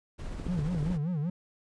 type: noise with tremolo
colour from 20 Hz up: brown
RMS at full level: -36 dBFS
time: 0.18-0.98 s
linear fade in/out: 20 ms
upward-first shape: triangle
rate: 15 Hz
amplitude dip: 35%
type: clicks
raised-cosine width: 3 ms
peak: -25 dBFS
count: 6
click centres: 0.399 / 0.466 / 0.591 / 0.747 / 0.829 / 0.903 s
type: tone with vibrato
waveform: triangle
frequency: 162.4 Hz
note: E3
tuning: 26 cents flat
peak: -26 dBFS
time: 0.48-1.3 s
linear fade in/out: 5 ms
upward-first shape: sine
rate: 5.2 Hz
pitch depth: 210 cents each way
effects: resampled to 22050 Hz